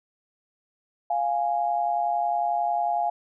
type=tone pair together; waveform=sine; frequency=698.5 / 829.5 Hz; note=F5 / G#5; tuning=0 / -2 cents; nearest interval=minor third; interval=298 cents; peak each=-24 / -26 dBFS; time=1.1-3.1 s; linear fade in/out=5 ms; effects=none